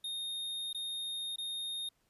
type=tone with dropouts; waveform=square; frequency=3693 Hz; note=A#7; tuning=17 cents flat; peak=-37 dBFS; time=0.04-1.89 s; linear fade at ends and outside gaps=5 ms; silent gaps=0.73-0.746 / 1.36-1.382 s; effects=pink hiss -75 dBFS RMS until 2.09 s + resampled to 32000 Hz